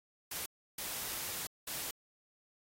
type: noise bursts at uneven times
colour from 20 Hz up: white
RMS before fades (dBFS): -40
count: 3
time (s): 0.31-0.46 / 0.78-1.47 / 1.67-1.91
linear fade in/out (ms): 5
effects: AAC 48 kbps